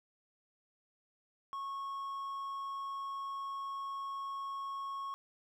triangle tone, 1098 Hz, C#6, 17 cents flat, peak -36 dBFS, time 1.53-5.14 s, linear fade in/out 0 ms, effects none

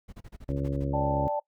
brown noise bursts, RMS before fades -43 dBFS, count 10, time 0.08-0.847 s, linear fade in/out 10 ms, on 47 ms, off 33 ms
harmonic tone, 69.3 Hz, C#2, in tune, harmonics 1 / 2 / 3 / 4 / 5 / 6 / 7 / 8, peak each -33 / -30 / -42 / -33 / -39 / -46 / -41 / -38 dBFS, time 0.49-1.28 s, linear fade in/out 0 ms
sine chord, D suspended fourth, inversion none, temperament equal, 587.3 / 784 / 880 Hz, D5 / G5 / A5, 0 / 0 / 0 cents, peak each -29 / -35 / -30 dBFS, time 0.93-1.4 s, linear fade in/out 10 ms
effects noise-tail reverb RT60 0.1 s tail -22 dB re dry

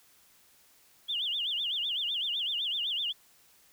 sine tone with vibrato, 3186 Hz, G7, 27 cents sharp, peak -29 dBFS, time 1.08-3.13 s, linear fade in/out 20 ms, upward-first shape sine, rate 7.9 Hz, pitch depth 220 cents each way, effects white hiss -62 dBFS RMS until 3.72 s

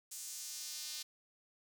sawtooth tone with high-pass filter sweep, 303 Hz, D#4, 46 cents flat, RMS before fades -45 dBFS, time 0.11-1.03 s, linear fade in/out 10 ms, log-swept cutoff 7400 to 4400 Hz, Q 1.7, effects none

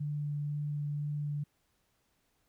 sine tone with vibrato, 146.83 Hz, D3, in tune, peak -32 dBFS, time 0-1.44 s, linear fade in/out 10 ms, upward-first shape sine, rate 2 Hz, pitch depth 8 cents each way, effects pink hiss -75 dBFS RMS until 2.48 s

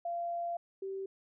sine tone pair in turn, 688 / 386.9 Hz, F5 / G4, -26 / -23 cents, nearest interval minor seventh, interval 997 cents, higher first, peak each -33 / -36 dBFS, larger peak first, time 0.05-0.57 / 0.82-1.06 s, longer first, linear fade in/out 5 ms, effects none

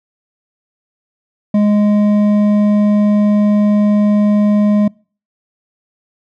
sine tone with hard clipping, 207.7 Hz, G#3, in tune, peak -10 dBFS, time 1.54-4.88 s, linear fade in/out 5 ms, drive 7 dB, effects noise-tail reverb RT60 0.4 s tail -26 dB re dry

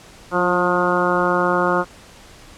harmonic tone with a mistuned harmonic, 178.6 Hz, F3, 39 cents sharp, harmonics 1 / 2 / 3 / 4 / 5 / 6 / 7 / 8, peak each -25 / -22 / -22 / -26 / -25 / -24 / -23 / -24 dBFS, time 0.31-1.85 s, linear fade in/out 50 ms, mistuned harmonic 2, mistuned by -25 cents, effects pink hiss -44 dBFS RMS until 2.57 s + low-pass 9000 Hz 12 dB/octave

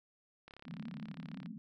click train, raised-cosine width 0.3 ms, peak -36 dBFS, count 35, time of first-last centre 0.48-1.46 s, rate 34.7 Hz
pink band-pass noise, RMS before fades -46 dBFS, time 0.65-1.58 s, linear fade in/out 0 ms, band 150 to 260 Hz, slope 96 dB/octave
effects none

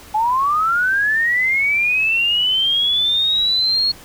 sine linear sweep, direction up, 836 to 4338 Hz, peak -14 dBFS, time 0.14-3.92 s, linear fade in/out 10 ms, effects pink hiss -41 dBFS RMS until 4.04 s

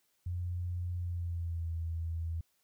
sine tone with pitch glide, 88.4 to 82.48 Hz, F2 to E2, +22 to +2 cents, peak -33 dBFS, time 0.26-2.41 s, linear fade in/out 5 ms, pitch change -120 cents, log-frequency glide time 0.97-1.72 s, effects white hiss -75 dBFS RMS until 2.63 s

